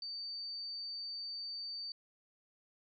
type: tone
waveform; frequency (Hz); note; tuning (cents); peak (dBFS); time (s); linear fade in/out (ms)
sine; 4595; D8; -39; -40; 0.02-1.92; 2
effects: none